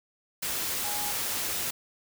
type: tone in noise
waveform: sine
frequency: 828 Hz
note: G#5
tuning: 5 cents flat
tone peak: -37 dBFS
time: 0.84-1.12 s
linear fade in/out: 10 ms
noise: white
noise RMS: -31 dBFS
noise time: 0.42-1.71 s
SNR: -9 dB
effects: none